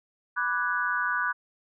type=chord; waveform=sine; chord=G# half-diminished seventh; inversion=first; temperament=equal; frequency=987.8 / 1174.7 / 1480 / 1661.2 Hz; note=B5 / D6 / F#6 / G#6; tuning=0 / 0 / 0 / 0 cents; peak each=-33 / -31 / -27 / -33 dBFS; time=0.36-1.33 s; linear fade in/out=20 ms; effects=none